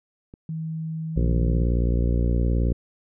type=click; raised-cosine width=3 ms; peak=-28 dBFS; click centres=0.339 s
type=tone with pitch glide; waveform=sine; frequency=160.1 to 161.21 Hz; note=D#3 to E3; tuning=+50 to -38 cents; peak=-27 dBFS; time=0.49-1.63 s; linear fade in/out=2 ms; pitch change=+12 cents; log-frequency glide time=1.1-1.21 s
type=harmonic tone; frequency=59 Hz; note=A#1; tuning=22 cents sharp; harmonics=1 / 2 / 3 / 4 / 5 / 6 / 7 / 8 / 9; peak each=-20 / -26 / -30 / -32 / -34 / -36 / -37 / -38 / -39 dBFS; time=1.16-2.73 s; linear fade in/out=10 ms
effects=none